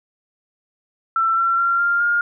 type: tone with pitch steps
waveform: sine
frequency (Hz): 1339 / 1357.7 / 1376.6 / 1395.9 / 1415.3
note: E6 / F6 / F6 / F6 / F6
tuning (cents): +27 / -49 / -25 / -1 / +23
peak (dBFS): -15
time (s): 1.16-2.21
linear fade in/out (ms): 2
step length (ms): 210
effects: none